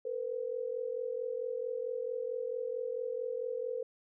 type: tone pair together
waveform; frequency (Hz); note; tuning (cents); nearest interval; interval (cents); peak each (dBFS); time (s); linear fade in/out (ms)
sine; 458.9 / 503.4; A#4 / B4; -27 / +33; major second; 160; -37 / -36; 0.05-3.83; 5
effects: none